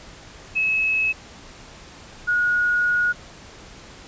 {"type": "tone pair in turn", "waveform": "sine", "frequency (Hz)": [2580, 1448], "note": ["E7", "F#6"], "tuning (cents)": [-38, -38], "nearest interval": "minor seventh", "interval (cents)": 1000, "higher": "first", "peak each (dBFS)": [-18, -17], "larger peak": "second", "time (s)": [[0.55, 1.13], [2.27, 3.13]], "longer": "second", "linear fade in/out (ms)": 20, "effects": ["pink hiss -43 dBFS RMS until 4.07 s", "resampled to 16000 Hz"]}